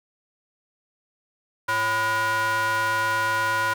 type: ring-modulated tone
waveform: square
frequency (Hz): 222.9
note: A3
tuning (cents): +23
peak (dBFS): -19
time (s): 1.68-3.74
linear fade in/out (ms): 10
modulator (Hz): 1220
effects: none

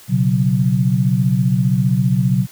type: chord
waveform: sine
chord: B suspended second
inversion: none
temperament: equal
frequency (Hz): 123.47 / 138.59 / 185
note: B2 / C#3 / F#3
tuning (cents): 0 / 0 / 0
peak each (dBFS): -17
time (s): 0.08-2.47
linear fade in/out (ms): 50
effects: white hiss -43 dBFS RMS until 2.51 s

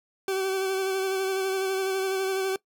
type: tone with vibrato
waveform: 40% pulse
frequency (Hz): 382.8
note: G4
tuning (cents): -41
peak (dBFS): -24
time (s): 0.28-2.56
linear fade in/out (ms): 2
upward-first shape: sine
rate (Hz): 12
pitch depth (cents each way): 24
effects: noise-tail reverb RT60 0.1 s tail -21 dB re dry

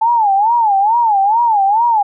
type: tone with vibrato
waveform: sine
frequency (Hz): 862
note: A5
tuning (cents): -36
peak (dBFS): -9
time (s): 0.01-2.03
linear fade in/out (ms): 10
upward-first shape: sine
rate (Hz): 2.3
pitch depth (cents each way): 180
effects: none

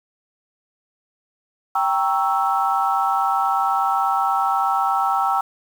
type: chord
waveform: sine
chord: G diminished seventh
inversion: none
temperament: equal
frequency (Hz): 784 / 932.3 / 1108.7 / 1318.5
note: G5 / Bb5 / Db6 / Fb6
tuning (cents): 0 / 0 / 0 / 0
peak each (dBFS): -20 / -24 / -26 / -21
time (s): 1.75-5.41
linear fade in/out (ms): 5
effects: tanh soft clip ceiling -6 dBFS + 7-bit

